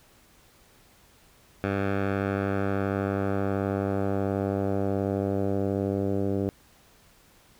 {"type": "tone with low-pass filter sweep", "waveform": "10% pulse", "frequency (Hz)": 98.6, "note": "G2", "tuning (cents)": 11, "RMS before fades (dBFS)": -27, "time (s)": [1.64, 6.49], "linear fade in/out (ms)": 0, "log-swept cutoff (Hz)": [2000, 450], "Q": 1.2, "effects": ["pink hiss -58 dBFS RMS until 7.59 s"]}